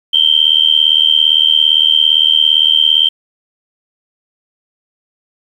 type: tone with amplitude modulation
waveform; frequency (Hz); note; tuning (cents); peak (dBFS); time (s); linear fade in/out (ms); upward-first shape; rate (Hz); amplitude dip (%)
sine; 3133; G7; -2; -3; 0.13-3.09; 10; sine; 77.6; 95
effects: 7-bit